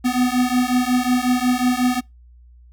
square beating tone pair, 246.9 / 252.4 Hz, B3 / B3, 0 / +38 cents, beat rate 5.5 Hz, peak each -20 dBFS, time 0.04-2.01 s, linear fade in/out 20 ms, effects noise-tail reverb RT60 0.2 s tail -25 dB re dry + added 60 Hz sine -44 dBFS peak until 2.72 s

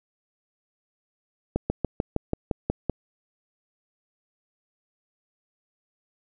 slowing click train, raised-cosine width 2 ms, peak -10 dBFS, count 9, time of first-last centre 1.56-2.897 s, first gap 140 ms, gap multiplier 1.05, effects none

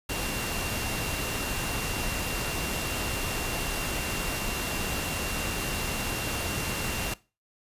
sine tone in noise, 2758 Hz, F7, 22 cents flat, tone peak -37 dBFS, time 0.09-7.14 s, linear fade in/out 5 ms, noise pink, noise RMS -31 dBFS, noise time 0.09-7.14 s, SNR -9 dB, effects noise-tail reverb RT60 0.3 s tail -20 dB re dry + resampled to 32000 Hz

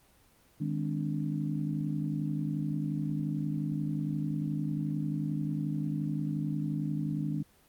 harmonic tone with a mistuned harmonic, 51.3 Hz, G#1, 21 cents flat, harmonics 3 / 4 / 5 / 6, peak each -32 / -36 / -40 / -36 dBFS, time 0.6-7.43 s, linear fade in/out 10 ms, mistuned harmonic 6, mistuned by -97 cents, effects pink hiss -63 dBFS RMS until 7.68 s + Opus 24 kbps

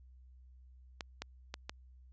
clicks, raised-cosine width 0.2 ms, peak -22 dBFS, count 4, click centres 1.008 / 1.22 / 1.541 / 1.695 s, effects added 63 Hz sine -55 dBFS peak until 2.12 s + resampled to 16000 Hz

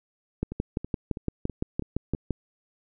two click trains, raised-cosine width 3 ms, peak -21 / -13 dBFS, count 6 / 12, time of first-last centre 0.52-2.149 / 0.43-2.307 s, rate 3.07 / 5.86 Hz, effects none

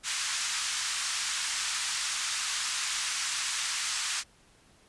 white band-pass noise, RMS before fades -32 dBFS, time 0.03-4.24 s, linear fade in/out 50 ms, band 1100 to 8200 Hz, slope 24 dB/octave, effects pink hiss -61 dBFS RMS until 4.88 s + resampled to 24000 Hz

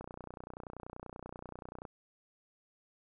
click train, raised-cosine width 1 ms, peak -30 dBFS, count 57, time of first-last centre 0.01-1.852 s, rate 30.4 Hz, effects none

